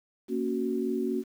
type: chord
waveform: sine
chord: F# major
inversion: first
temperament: equal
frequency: 233.1 / 277.2 / 370 Hz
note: A#3 / C#4 / F#4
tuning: 0 / 0 / 0 cents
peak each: -31 / -32 / -30 dBFS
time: 0.28-1.24 s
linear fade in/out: 50 ms
effects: 9-bit